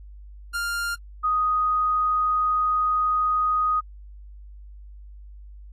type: tone pair in turn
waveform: 45% pulse / sine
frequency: 1399 / 1246.4 Hz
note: F6 / D#6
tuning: +3 / +3 cents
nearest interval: major second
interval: 200 cents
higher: first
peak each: -25 / -19 dBFS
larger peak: second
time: 0.53-0.96 / 1.23-3.81 s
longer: second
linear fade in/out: 20 ms
effects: added 50 Hz sine -40 dBFS peak until 5.72 s + AAC 48 kbps

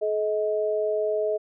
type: tone pair together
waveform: sine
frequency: 427.9 / 632.7 Hz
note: A4 / D#5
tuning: -48 / +29 cents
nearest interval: perfect fifth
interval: 677 cents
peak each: -25 dBFS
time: 0.01-1.38 s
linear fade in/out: 20 ms
effects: none

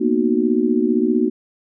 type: chord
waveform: sine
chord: B major seventh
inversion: third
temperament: just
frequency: 231.5 / 246.9 / 308.7 / 370.4 Hz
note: A#3 / B3 / D#4 / F#4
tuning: -12 / 0 / -14 / +2 cents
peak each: -20 dBFS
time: 0-1.3 s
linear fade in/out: 20 ms
effects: none

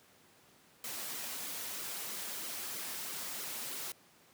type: noise with flanger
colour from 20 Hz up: white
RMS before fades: -41 dBFS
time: 0.84-3.92 s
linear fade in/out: 2 ms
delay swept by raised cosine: 1.1 to 7 ms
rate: 3.1 Hz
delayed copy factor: -0.65
effects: pink hiss -63 dBFS RMS until 4.33 s + high-pass 150 Hz 12 dB/octave

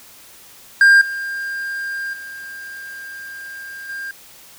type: tone with level steps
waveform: triangle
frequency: 1600 Hz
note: G6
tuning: 35 cents sharp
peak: -5 / -21 / -29 / -24 dBFS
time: 0.81-4.11 s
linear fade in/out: 2 ms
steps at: 1.01 / 2.13 / 3.89 s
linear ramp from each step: 5 ms
effects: white hiss -44 dBFS RMS until 4.58 s

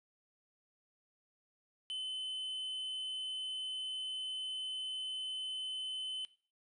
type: tone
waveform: triangle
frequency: 3043 Hz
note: F#7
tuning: 48 cents sharp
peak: -36 dBFS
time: 1.9-6.25 s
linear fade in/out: 0 ms
effects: noise-tail reverb RT60 0.4 s tail -18 dB re dry + resampled to 24000 Hz

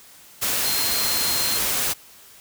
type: tone in noise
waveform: sine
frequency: 4186 Hz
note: C8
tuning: in tune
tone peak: -26 dBFS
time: 0.64-1.59 s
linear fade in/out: 20 ms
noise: white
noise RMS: -23 dBFS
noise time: 0.41-1.94 s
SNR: -6 dB
effects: white hiss -48 dBFS RMS until 2.4 s

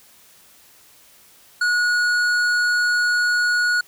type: tone with hard clipping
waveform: sine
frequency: 1454 Hz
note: F#6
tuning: 31 cents flat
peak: -18 dBFS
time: 1.61-3.81 s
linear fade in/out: 5 ms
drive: 10 dB
effects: white hiss -51 dBFS RMS until 3.87 s

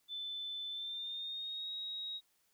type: tone with pitch glide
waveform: sine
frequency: 3520 to 3794 Hz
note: A7 to A#7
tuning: 0 to +30 cents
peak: -39 dBFS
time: 0.08-2.21 s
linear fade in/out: 50 ms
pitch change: +130 cents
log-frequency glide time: 0.7-1.72 s
effects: white hiss -75 dBFS RMS until 2.53 s

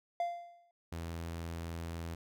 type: tone with exponential decay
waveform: triangle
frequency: 693 Hz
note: F5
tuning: 14 cents flat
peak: -27 dBFS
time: 0.2-0.71 s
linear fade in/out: 2 ms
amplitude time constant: 110 ms
type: tone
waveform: sawtooth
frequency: 83.5 Hz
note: E2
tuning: 23 cents sharp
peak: -35 dBFS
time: 0.92-2.15 s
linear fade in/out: 5 ms
effects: none

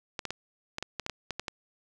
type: clicks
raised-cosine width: 0.2 ms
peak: -16 dBFS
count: 11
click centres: 0.192 / 0.253 / 0.306 / 0.784 / 0.826 / 0.997 / 1.064 / 1.097 / 1.307 / 1.396 / 1.482 s
effects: none

